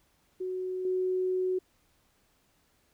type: tone with level steps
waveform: sine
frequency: 370 Hz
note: F#4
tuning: in tune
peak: -31 / -26 dBFS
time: 0.4-1.59 s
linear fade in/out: 10 ms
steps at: 0.85 s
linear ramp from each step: 2 ms
effects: pink hiss -69 dBFS RMS until 2.93 s